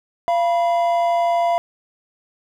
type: tone pair together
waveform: triangle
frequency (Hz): 687.4 / 975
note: F5 / B5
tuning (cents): -28 / -23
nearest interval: tritone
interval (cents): 605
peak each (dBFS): -14 / -22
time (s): 0.28-1.58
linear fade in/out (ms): 0
effects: none